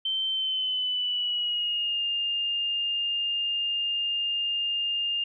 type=tone with pitch glide; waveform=sine; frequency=3104 to 2814 Hz; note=G7 to F7; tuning=-18 to +12 cents; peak=-25 dBFS; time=0.05-5.24 s; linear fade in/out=5 ms; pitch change=-170 cents; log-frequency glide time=0.29-2.03 s; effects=none